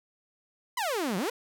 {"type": "exponential two-way sweep", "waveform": "sawtooth", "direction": "down then up", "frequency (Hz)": [1046.5, 171.3, 519], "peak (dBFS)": -24, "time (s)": [0.77, 1.3], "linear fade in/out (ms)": 5, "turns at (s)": 1.17, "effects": []}